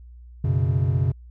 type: chord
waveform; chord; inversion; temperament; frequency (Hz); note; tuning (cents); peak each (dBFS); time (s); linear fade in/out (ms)
triangle; F# suspended fourth; none; just; 92.5 / 123.33 / 138.75; F#2 / B2 / C#3; 0 / -2 / +2; -21; 0.44-1.12; 5
effects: added 60 Hz sine -41 dBFS peak until 1.3 s